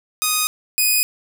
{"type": "tone pair in turn", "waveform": "5% pulse", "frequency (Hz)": [1244.5, 2489], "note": ["D#6", "D#7"], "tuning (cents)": [0, 0], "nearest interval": "octave", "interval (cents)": 1200, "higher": "second", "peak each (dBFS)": -5, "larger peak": "neither", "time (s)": [[0.22, 0.47], [0.78, 1.03]], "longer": "neither", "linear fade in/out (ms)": 0, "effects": ["7-bit"]}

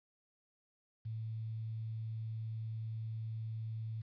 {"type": "tone with quantisation", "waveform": "sine", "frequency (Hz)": 111.3, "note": "A2", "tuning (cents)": 20, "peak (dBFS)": -38, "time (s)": [1.05, 4.02], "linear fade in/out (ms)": 10, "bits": 11, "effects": ["resampled to 11025 Hz"]}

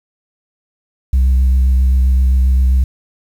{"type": "tone with vibrato", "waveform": "sine", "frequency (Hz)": 64.6, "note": "C2", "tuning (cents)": -21, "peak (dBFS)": -6, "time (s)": [1.13, 2.84], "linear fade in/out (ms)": 5, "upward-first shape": "triangle", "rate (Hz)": 7.6, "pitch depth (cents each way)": 28, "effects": ["tanh soft clip ceiling -7 dBFS", "7-bit"]}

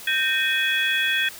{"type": "tone cluster", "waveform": "sine", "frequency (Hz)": [1561, 1839, 2513, 3357], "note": ["G6", "A#6", "D#7", "G#7"], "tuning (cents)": [-8, -24, 17, 18], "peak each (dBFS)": -25, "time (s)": [0.07, 1.29], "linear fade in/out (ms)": 5, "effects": ["white hiss -40 dBFS RMS until 1.39 s"]}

